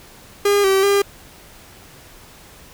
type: tone with pitch steps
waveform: 45% pulse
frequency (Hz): 405.7 / 386.3 / 401.2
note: G#4 / G4 / G4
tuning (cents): -41 / -25 / +40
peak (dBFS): -13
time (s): 0.45-1.02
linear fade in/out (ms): 5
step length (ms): 190
effects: pink hiss -44 dBFS RMS until 2.73 s

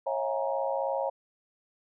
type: tone cluster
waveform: sine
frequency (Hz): 546 / 645 / 708 / 824 / 940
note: C#5 / E5 / F5 / G#5 / A#5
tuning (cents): -26 / -38 / +23 / -14 / +14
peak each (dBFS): -30 / -35 / -37 / -35 / -35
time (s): 0.06-1.1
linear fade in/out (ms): 10
effects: none

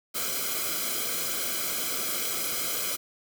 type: noise with comb filter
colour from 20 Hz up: white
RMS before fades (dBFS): -30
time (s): 0.14-2.97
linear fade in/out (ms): 20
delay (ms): 1.1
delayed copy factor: -0.95
effects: none

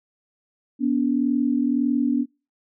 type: tone pair together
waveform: sine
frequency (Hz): 244.5 / 286.3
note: B3 / D4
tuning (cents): -17 / -44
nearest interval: minor third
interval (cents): 273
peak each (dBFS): -21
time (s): 0.79-2.26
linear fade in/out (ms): 50
effects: noise-tail reverb RT60 0.3 s tail -24 dB re dry

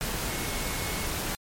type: tone in noise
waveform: sine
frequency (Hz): 2186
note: C#7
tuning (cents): -25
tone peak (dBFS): -41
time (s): 0.28-1.06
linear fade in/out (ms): 0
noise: pink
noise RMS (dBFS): -31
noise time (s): 0.01-1.35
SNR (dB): -13
effects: MP3 64 kbps

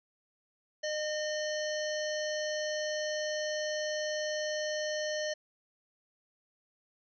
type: harmonic tone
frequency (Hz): 610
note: D#5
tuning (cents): -34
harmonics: 1 / 3 / 5 / 7 / 9 / 10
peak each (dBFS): -33 / -39 / -44 / -44 / -46 / -44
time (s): 0.83-5.34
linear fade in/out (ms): 10
effects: none

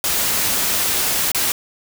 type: noise with dropouts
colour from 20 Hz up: white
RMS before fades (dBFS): -19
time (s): 0.04-1.52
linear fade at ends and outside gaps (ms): 1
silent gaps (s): 1.317-1.347
effects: none

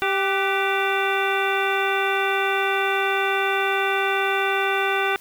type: harmonic tone with a mistuned harmonic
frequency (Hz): 392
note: G4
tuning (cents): 0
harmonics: 1 / 2 / 3 / 4 / 5 / 6 / 7 / 9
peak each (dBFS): -25 / -26 / -28 / -26 / -30 / -29 / -30 / -33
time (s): 0.02-5.16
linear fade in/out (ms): 0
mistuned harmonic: 4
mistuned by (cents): -68
effects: white hiss -48 dBFS RMS until 5.2 s

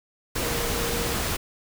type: tone in noise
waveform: sine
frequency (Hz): 470.4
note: A#4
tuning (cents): +16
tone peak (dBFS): -32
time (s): 0.43-1.15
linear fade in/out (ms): 10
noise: pink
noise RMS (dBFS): -27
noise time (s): 0.35-1.37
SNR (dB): -8
effects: none

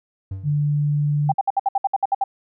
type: tone with exponential decay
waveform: triangle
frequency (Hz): 96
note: G2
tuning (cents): -36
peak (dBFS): -22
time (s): 0.31-0.73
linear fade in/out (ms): 5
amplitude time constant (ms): 91
type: tone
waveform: sine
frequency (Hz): 146.83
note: D3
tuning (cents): 0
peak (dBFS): -17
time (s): 0.43-1.34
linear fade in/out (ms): 50
type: tone bursts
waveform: sine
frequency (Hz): 788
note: G5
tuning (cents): +9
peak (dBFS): -15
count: 11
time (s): 1.29-2.24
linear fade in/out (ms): 5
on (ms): 30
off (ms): 62
effects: none

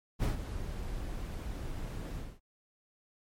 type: noise with ADSR envelope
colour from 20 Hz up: brown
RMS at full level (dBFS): -27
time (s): 0.19-2.4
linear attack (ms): 46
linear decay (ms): 120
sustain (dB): -11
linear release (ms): 240
effects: MP3 64 kbps

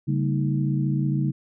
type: tone cluster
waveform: sine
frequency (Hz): 141.1 / 196.3 / 227.6 / 315.1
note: C#3 / G3 / A#3 / D#4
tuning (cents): +31 / +3 / -41 / +22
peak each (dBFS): -22 / -28 / -31 / -30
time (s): 0.07-1.32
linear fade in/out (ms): 20
effects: none

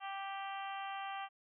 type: harmonic tone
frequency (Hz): 392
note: G4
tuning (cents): 0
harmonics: 2 / 3 / 4 / 5 / 6 / 7 / 8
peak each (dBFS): -42 / -46 / -51 / -52 / -55 / -52 / -53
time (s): 0-1.29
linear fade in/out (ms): 50
effects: none

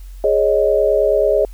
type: chord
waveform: sine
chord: Ab suspended fourth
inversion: none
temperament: just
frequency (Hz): 415.3 / 553.7 / 623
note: Ab4 / Db5 / Eb5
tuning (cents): 0 / -2 / +2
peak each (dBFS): -16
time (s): 0.24-1.45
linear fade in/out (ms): 2
effects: added 45 Hz sine -31 dBFS peak until 1.53 s + white hiss -52 dBFS RMS until 1.53 s

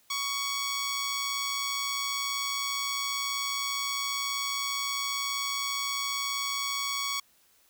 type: tone with amplitude modulation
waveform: 10% pulse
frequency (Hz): 1119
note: C#6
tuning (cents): +16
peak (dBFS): -19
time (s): 0.1-7.2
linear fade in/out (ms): 5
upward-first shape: sine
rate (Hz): 120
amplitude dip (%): 40
effects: white hiss -64 dBFS RMS until 7.69 s

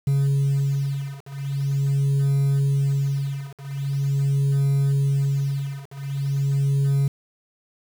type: beating tone pair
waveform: sine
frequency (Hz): 138.59 / 139.02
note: C#3 / C#3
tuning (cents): 0 / +5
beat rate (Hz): 0.43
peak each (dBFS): -20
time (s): 0.07-7.08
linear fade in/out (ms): 5
effects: tanh soft clip ceiling -16 dBFS + 7-bit

